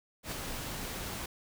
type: noise with ADSR envelope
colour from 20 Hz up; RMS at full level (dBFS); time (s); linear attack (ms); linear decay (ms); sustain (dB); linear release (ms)
pink; -36; 0.23-1.26; 87; 11; -3; 4
effects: none